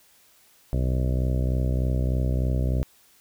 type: harmonic tone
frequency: 63.3 Hz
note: B1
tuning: 43 cents sharp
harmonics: 1 / 2 / 3 / 4 / 5 / 6 / 7 / 8 / 9 / 10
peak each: -23 / -26 / -34 / -35 / -39 / -40 / -43 / -41 / -40 / -42 dBFS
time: 0.73-2.83 s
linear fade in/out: 0 ms
effects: white hiss -58 dBFS RMS until 3.2 s